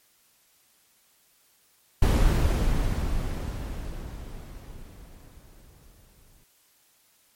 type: noise with exponential decay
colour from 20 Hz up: brown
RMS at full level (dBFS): -18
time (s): 2.02-6.44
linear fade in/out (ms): 5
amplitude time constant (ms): 960
effects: white hiss -63 dBFS RMS until 7.35 s + MP3 64 kbps